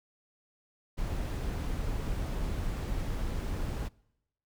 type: noise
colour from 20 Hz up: brown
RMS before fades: -33 dBFS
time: 0.97-3.89 s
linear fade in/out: 20 ms
effects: noise-tail reverb RT60 0.9 s tail -25 dB re dry